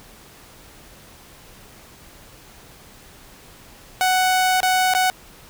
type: tone with dropouts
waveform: sawtooth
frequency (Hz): 743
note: F#5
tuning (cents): +7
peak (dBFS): -12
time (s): 4.01-5.1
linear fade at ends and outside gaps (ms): 0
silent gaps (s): 4.604-4.631 / 4.937-4.949
effects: pink hiss -46 dBFS RMS until 5.49 s